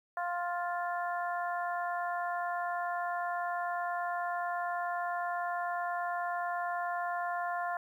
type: harmonic tone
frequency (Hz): 350.5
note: F4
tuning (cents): +6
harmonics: 2 / 3 / 4 / 5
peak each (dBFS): -34 / -38 / -40 / -42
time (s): 0.17-7.77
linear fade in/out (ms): 2
effects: 11-bit